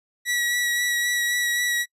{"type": "tone with vibrato", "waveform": "sawtooth", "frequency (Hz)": 1932, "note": "B6", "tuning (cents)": -39, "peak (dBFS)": -18, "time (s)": [0.25, 1.86], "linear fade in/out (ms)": 50, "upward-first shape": "sine", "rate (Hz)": 3.8, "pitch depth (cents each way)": 17, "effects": ["noise-tail reverb RT60 0.1 s tail -25 dB re dry", "resampled to 32000 Hz"]}